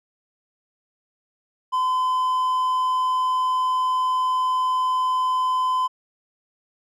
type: tone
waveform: triangle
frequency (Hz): 1020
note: C6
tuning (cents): -44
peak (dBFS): -17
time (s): 1.72-5.88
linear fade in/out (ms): 20
effects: none